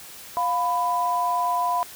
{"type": "tone pair together", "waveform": "sine", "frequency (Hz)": [704.3, 996], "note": ["F5", "B5"], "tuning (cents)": [14, 14], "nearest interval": "tritone", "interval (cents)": 600, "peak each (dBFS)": [-25, -22], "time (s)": [0.37, 1.83], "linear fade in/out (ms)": 0, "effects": ["white hiss -42 dBFS RMS until 1.95 s"]}